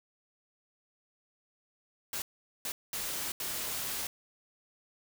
white noise bursts at uneven times, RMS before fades -36 dBFS, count 4, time 2.13-2.22 / 2.65-2.72 / 2.93-3.32 / 3.4-4.07 s, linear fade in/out 2 ms, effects none

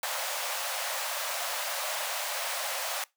pink high-pass noise, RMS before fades -33 dBFS, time 0.03-3.04 s, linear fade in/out 2 ms, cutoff 530 Hz, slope 96 dB/octave, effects noise-tail reverb RT60 0.2 s tail -22 dB re dry

